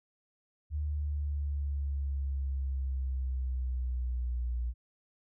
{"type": "exponential sweep", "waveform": "sine", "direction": "down", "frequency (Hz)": [75.1, 59.4], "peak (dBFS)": -30, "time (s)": [0.7, 4.74], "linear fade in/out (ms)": 50, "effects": []}